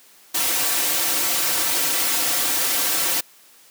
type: noise with comb filter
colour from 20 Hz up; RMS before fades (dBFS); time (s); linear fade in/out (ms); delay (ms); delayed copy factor
white; -21; 0.34-3.21; 10; 4.8; -0.85
effects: white hiss -51 dBFS RMS until 3.7 s + high-pass 200 Hz 12 dB/octave